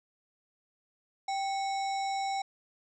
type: harmonic tone with a mistuned harmonic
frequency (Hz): 782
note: G5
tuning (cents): -4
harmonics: 1 / 3 / 5 / 7 / 9 / 10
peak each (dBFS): -30 / -42 / -44 / -46 / -51 / -53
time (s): 1.28-2.42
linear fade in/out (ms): 5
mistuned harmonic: 3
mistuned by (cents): -110
effects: none